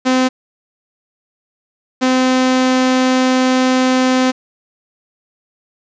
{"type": "tone pair in turn", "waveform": "sawtooth", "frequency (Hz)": [257.2, 257.2], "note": ["C4", "C4"], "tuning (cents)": [-30, -30], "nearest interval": "unison", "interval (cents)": 0, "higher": "neither", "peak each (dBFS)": [-7, -7], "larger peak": "neither", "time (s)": [[0.05, 0.29], [2.01, 4.32]], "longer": "second", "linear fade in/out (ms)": 20, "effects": ["resampled to 16000 Hz", "7-bit"]}